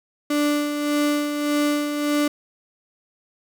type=tone with tremolo; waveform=35% pulse; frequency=293.7 Hz; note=D4; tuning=in tune; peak=-16 dBFS; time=0.3-2.28 s; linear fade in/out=5 ms; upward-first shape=sine; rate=1.7 Hz; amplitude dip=50%; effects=none